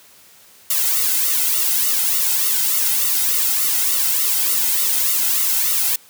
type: noise with flanger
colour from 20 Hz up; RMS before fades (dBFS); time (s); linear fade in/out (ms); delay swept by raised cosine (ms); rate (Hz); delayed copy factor
blue; -18; 0.7-5.96; 5; 1.2 to 1.77; 3.4; -0.85
effects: white hiss -48 dBFS RMS until 6.09 s + high-pass 60 Hz 12 dB/octave